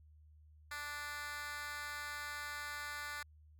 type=tone with high-pass filter; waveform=10% pulse; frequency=293.3 Hz; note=D4; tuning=2 cents flat; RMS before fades=-44 dBFS; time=0.71-3.23 s; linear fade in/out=5 ms; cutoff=1500 Hz; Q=1.5; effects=added 76 Hz sine -59 dBFS peak until 3.59 s